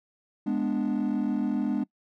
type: chord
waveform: triangle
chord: G# diminished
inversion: none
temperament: equal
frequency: 207.7 / 246.9 / 293.7 Hz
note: G#3 / B3 / D4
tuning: 0 / 0 / 0 cents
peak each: -26 dBFS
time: 0.46-1.84 s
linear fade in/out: 10 ms
effects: noise-tail reverb RT60 0.1 s tail -22 dB re dry + tanh soft clip ceiling -18 dBFS